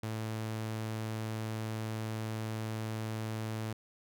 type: tone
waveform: sawtooth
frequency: 110 Hz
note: A2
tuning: in tune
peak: -31 dBFS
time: 0.03-3.73 s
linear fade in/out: 5 ms
effects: none